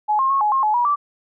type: tone with pitch steps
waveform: sine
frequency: 846 / 1067 / 1093 / 842 / 1071 / 852 / 965 / 1163 Hz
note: G#5 / C6 / C#6 / G#5 / C6 / G#5 / B5 / D6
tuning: +32 / +34 / -25 / +24 / +40 / +44 / -40 / -17 cents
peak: -15 dBFS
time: 0.08-0.96 s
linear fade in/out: 20 ms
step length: 110 ms
effects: none